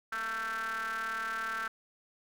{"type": "ring-modulated tone", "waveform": "square", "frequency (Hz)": 110.1, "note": "A2", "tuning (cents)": 2, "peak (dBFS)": -31, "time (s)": [0.12, 1.68], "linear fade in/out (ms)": 5, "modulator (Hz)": 1450, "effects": []}